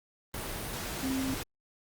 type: tone in noise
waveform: sine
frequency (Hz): 264.5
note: C4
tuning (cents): +19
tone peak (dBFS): -30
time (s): 1.03-1.34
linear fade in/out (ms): 0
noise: pink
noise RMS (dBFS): -37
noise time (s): 0.34-1.43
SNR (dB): +4
effects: Opus 32 kbps